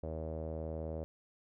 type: tone with low-pass filter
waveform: sawtooth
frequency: 79.6 Hz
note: D#2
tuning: 40 cents sharp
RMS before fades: -40 dBFS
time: 0.03-1.04 s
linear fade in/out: 0 ms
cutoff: 560 Hz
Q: 4.7
effects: none